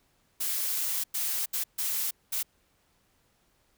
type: noise bursts at uneven times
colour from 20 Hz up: blue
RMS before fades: -30 dBFS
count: 5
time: 0.4-1.04 / 1.14-1.46 / 1.53-1.64 / 1.78-2.11 / 2.32-2.43 s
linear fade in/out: 10 ms
effects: pink hiss -69 dBFS RMS until 3.77 s